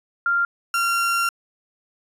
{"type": "tone pair in turn", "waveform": ["sine", "35% pulse"], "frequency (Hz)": [1392, 1377.6], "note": ["F6", "F6"], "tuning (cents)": [-6, -24], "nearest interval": "unison", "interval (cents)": 18, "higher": "first", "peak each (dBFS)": -17, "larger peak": "neither", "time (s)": [[0.26, 0.45], [0.74, 1.29]], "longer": "second", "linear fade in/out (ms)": 2, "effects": ["resampled to 32000 Hz"]}